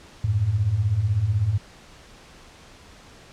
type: beating tone pair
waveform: sine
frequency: 91.2 / 107.2 Hz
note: F#2 / A2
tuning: -24 / -45 cents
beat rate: 16 Hz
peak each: -25 / -20 dBFS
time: 0.24-1.58 s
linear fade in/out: 5 ms
effects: pink hiss -48 dBFS RMS until 3.32 s + low-pass 7000 Hz 12 dB/octave